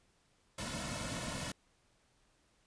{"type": "noise with comb filter", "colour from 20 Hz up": "pink", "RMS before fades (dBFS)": -40, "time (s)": [0.58, 1.52], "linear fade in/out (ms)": 5, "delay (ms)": 2.5, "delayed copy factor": -0.75, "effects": ["pink hiss -72 dBFS RMS until 2.66 s", "resampled to 22050 Hz"]}